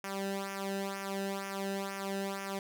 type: tone with flanger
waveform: sawtooth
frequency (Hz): 196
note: G3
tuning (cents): 0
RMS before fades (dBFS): -37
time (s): 0.04-2.59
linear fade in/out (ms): 2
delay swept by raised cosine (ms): 0.24 to 0.91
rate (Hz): 2.1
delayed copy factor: -0.8
effects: none